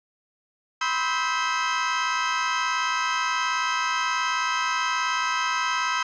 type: chord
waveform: 30% pulse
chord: C major seventh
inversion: third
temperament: equal with one note detuned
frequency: 987.8 / 1046.5 / 1291.4 / 1568 Hz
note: B5 / C6 / E6 / G6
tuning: 0 / 0 / -36 / 0 cents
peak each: -26 / -28 / -24 / -27 dBFS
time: 0.81-6.03 s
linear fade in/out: 5 ms
effects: resampled to 16000 Hz + 8-bit